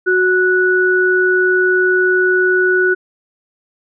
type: tone pair together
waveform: sine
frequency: 368.8 / 1474.2 Hz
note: F#4 / F#6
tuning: -6 / -7 cents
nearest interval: 2 octaves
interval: 2399 cents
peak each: -13 dBFS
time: 0.06-2.95 s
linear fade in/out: 20 ms
effects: none